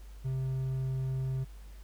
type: tone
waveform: triangle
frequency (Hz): 131.6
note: C3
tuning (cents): +10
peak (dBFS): -28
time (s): 0.24-1.45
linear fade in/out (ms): 20
effects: added 50 Hz sine -45 dBFS peak until 1.83 s + pink hiss -61 dBFS RMS until 1.83 s